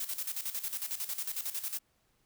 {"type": "noise with tremolo", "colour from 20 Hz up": "blue", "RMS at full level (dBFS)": -35, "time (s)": [0, 1.79], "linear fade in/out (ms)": 5, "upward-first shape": "square", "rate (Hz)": 11, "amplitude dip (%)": 70, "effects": ["pink hiss -73 dBFS RMS until 2.25 s"]}